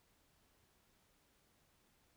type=silence; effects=pink hiss -74 dBFS RMS until 2.16 s